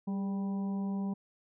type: harmonic tone with a mistuned harmonic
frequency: 196 Hz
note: G3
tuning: in tune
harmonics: 1 / 2 / 3 / 4 / 5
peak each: -31 / -47 / -52 / -49 / -51 dBFS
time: 0.07-1.14 s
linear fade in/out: 10 ms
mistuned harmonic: 2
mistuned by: +62 cents
effects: none